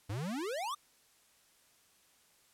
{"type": "exponential sweep", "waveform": "square", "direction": "up", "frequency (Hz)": [92.5, 1244.5], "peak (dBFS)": -36, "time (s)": [0.09, 0.75], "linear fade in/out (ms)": 10, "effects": ["white hiss -67 dBFS RMS until 2.53 s", "low-pass 12000 Hz 12 dB/octave"]}